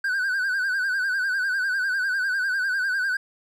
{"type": "tone with vibrato", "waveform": "triangle", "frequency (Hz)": 1543, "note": "G6", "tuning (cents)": -28, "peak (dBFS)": -20, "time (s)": [0.04, 3.17], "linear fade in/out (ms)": 5, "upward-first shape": "sine", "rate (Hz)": 10, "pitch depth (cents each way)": 82, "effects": []}